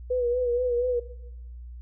sine tone with vibrato, 490.5 Hz, B4, 12 cents flat, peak -22 dBFS, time 0.1-1 s, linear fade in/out 10 ms, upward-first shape sine, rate 4.2 Hz, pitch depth 49 cents each way, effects noise-tail reverb RT60 0.9 s tail -19 dB re dry + added 60 Hz sine -38 dBFS peak until 1.81 s

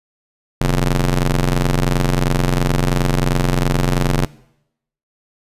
sawtooth ring-modulated tone, 89.5 Hz, F2, 43 cents sharp, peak -7 dBFS, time 0.61-4.25 s, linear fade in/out 0 ms, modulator 56.2 Hz, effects noise-tail reverb RT60 0.8 s tail -21 dB re dry + resampled to 32000 Hz

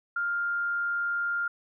sine tone with frequency modulation, 1400 Hz, F6, 4 cents sharp, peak -26 dBFS, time 0.16-1.48 s, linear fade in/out 5 ms, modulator 80.1 Hz, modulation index 0.22, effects none

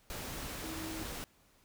sine tone in noise, 320 Hz, D#4, 49 cents sharp, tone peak -42 dBFS, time 0.64-1.03 s, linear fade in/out 0 ms, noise pink, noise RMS -42 dBFS, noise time 0.1-1.24 s, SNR -3 dB, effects pink hiss -67 dBFS RMS until 1.64 s

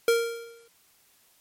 square tone with exponential decay, 464.6 Hz, A#4, 6 cents flat, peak -17 dBFS, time 0.08-0.68 s, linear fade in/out 2 ms, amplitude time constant 130 ms, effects white hiss -62 dBFS RMS until 1.4 s + MP3 64 kbps

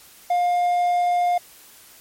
triangle tone, 708 Hz, F5, 23 cents sharp, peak -15 dBFS, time 0.3-1.38 s, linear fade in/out 5 ms, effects white hiss -48 dBFS RMS until 2 s + MP3 64 kbps

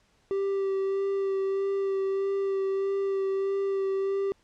triangle tone with vibrato, 390.5 Hz, G4, 7 cents flat, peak -23 dBFS, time 0.31-4.32 s, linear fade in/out 0 ms, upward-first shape sine, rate 1.6 Hz, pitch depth 15 cents each way, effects pink hiss -66 dBFS RMS until 4.43 s + low-pass 7000 Hz 12 dB/octave

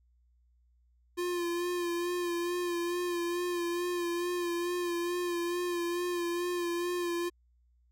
square tone with vibrato, 349.2 Hz, F4, in tune, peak -31 dBFS, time 1.17-7.3 s, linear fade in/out 20 ms, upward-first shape sine, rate 2.3 Hz, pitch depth 31 cents each way, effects added 60 Hz sine -64 dBFS peak until 7.91 s

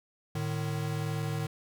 square tone pair together, 110.43 / 152.2 Hz, A2 / D#3, +7 / -38 cents, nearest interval tritone, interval 555 cents, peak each -35 / -33 dBFS, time 0.35-1.47 s, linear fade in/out 5 ms, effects none

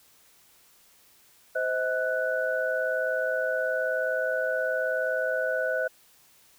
sine tone cluster, 517 / 636 / 1484 Hz, C5 / D#5 / F#6, -21 / +38 / +5 cents, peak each -29 dBFS, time 1.55-5.88 s, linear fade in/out 10 ms, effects white hiss -59 dBFS RMS until 6.58 s

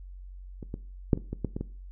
clicks, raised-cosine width 3 ms, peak -26 / -21 / -7 / -22 / -20 / -15 / -19 / -19 dBFS, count 8, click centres 0.628 / 0.741 / 1.132 / 1.175 / 1.33 / 1.447 / 1.565 / 1.61 s, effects noise-tail reverb RT60 0.4 s tail -19 dB re dry + added 46 Hz sine -41 dBFS peak until 1.91 s

